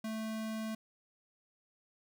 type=tone; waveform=square; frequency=220 Hz; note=A3; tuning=in tune; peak=-37 dBFS; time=0.04-0.75 s; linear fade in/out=5 ms; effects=none